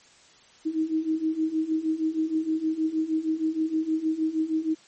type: beating tone pair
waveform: sine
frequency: 313.2 / 319.6 Hz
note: D#4 / D#4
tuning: +11 / +47 cents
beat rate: 6.4 Hz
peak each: -28 / -25 dBFS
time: 0.65-4.75 s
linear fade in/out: 20 ms
effects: white hiss -55 dBFS RMS until 4.87 s + MP3 32 kbps